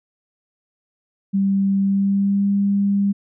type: tone with pitch glide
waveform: sine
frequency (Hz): 196 to 199.89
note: G3 to G3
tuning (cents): 0 to +34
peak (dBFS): -15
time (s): 1.33-3.13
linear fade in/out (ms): 20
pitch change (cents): +34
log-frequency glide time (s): 1.81-2.49
effects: none